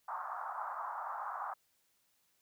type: band-pass noise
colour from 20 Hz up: white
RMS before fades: -41 dBFS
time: 0.08-1.54 s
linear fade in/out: 5 ms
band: 720 to 1300 Hz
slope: 48 dB/octave
effects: white hiss -75 dBFS RMS until 2.41 s